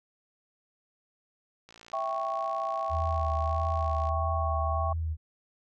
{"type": "click train", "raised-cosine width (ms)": 0.2, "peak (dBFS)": -33, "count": 138, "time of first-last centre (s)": [1.69, 4.089], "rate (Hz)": 57.1}
{"type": "chord", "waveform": "sine", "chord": "C# diminished", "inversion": "first", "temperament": "equal with one note detuned", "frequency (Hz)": [659.3, 784, 1104.9], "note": ["E5", "G5", "C#6"], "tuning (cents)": [0, 0, -6], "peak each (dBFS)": [-33, -34, -32], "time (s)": [1.93, 4.93], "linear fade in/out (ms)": 5}
{"type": "tone with vibrato", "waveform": "sine", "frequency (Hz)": 79.7, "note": "D#2", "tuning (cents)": 42, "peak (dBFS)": -28, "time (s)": [2.89, 5.17], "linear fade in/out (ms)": 50, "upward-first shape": "sine", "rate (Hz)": 1.6, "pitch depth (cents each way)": 51}
{"effects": []}